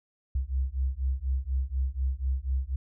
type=beating tone pair; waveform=sine; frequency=63.9 / 68 Hz; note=C2 / C#2; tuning=-40 / -33 cents; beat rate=4.1 Hz; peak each=-29 dBFS; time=0.35-2.76 s; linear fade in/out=5 ms; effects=none